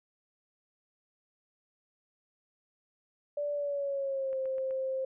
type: tone with pitch glide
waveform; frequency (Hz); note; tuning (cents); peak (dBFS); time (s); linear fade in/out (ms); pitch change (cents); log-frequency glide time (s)
sine; 582 to 527.6; D5 to C5; -16 to +14; -30; 3.37-5.05; 5; -170; 3.53-4.38
type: click train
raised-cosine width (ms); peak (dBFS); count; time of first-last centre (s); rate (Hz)
0.5; -39; 4; 4.33-4.709; 7.92
effects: none